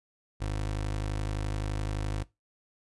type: tone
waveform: 25% pulse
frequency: 51.7 Hz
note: G#1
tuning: 7 cents flat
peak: -26 dBFS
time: 0.4-2.24 s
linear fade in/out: 20 ms
effects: noise-tail reverb RT60 0.2 s tail -20 dB re dry + resampled to 24000 Hz

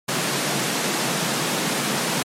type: high-pass noise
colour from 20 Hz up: pink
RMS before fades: -23 dBFS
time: 0.08-2.23 s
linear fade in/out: 10 ms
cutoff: 130 Hz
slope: 96 dB/octave
effects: low-pass 11000 Hz 12 dB/octave + MP3 64 kbps

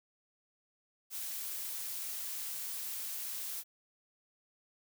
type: noise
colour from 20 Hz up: blue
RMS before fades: -40 dBFS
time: 1.1-3.64 s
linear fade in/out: 50 ms
effects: none

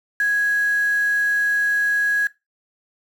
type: tone with quantisation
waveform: sine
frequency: 1661.2 Hz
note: G#6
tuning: in tune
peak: -16 dBFS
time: 0.2-2.27 s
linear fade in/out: 2 ms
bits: 6
effects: noise-tail reverb RT60 0.2 s tail -18 dB re dry

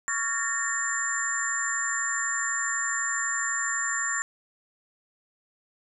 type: tone cluster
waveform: sine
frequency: 1128 / 1386 / 1694 / 1826 / 7230 Hz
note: C#6 / F6 / G#6 / A#6 / A8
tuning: +30 / -14 / +34 / -36 / +46 cents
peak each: -34 / -36 / -37 / -30 / -29 dBFS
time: 0.08-4.22 s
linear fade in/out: 0 ms
effects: none

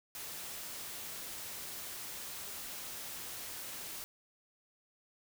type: noise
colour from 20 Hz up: white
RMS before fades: -44 dBFS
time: 0.15-4.04 s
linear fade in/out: 0 ms
effects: none

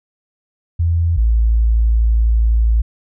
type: tone pair in turn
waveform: sine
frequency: 84 / 56.06 Hz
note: E2 / A1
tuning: +33 / +33 cents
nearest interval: perfect fifth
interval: 700 cents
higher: first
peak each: -12 / -10 dBFS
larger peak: second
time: 0.79-1.17 / 1.17-2.82 s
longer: second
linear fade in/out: 10 ms
effects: none

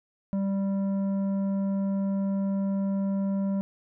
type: tone with tanh clipping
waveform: sine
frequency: 196 Hz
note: G3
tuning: in tune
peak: -26 dBFS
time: 0.33-3.61 s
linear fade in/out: 0 ms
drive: 9 dB
effects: none

